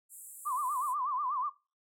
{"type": "high-pass noise", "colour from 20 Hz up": "pink", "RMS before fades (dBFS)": -45, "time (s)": [0.09, 0.95], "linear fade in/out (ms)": 50, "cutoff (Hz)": 7600, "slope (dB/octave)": 96}
{"type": "tone with vibrato", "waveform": "sine", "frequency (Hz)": 1094, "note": "C#6", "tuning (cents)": -23, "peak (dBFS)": -30, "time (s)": [0.45, 1.5], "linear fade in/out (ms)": 20, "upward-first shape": "sine", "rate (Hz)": 8.2, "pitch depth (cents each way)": 170}
{"effects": ["noise-tail reverb RT60 0.3 s tail -20 dB re dry", "low-pass 12000 Hz 12 dB/octave"]}